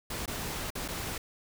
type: noise with dropouts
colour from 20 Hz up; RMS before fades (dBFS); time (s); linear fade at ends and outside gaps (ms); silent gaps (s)
pink; -36; 0.1-1.18; 5; 0.259-0.277 / 0.704-0.752 / 0.88-0.885
effects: none